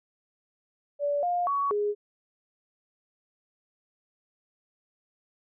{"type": "tone with pitch steps", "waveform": "sine", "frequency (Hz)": [577, 707, 1123, 414.1], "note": ["D5", "F5", "C#6", "G#4"], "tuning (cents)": [-31, 21, 22, -5], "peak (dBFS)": -24, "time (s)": [0.99, 1.95], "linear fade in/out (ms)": 50, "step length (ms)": 240, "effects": []}